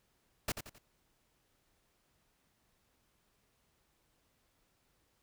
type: noise with echo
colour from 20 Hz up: pink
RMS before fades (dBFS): -34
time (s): 0.48-0.52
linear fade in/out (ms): 5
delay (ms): 88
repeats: 3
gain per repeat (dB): -8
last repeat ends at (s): 0.784
effects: pink hiss -75 dBFS RMS until 5.22 s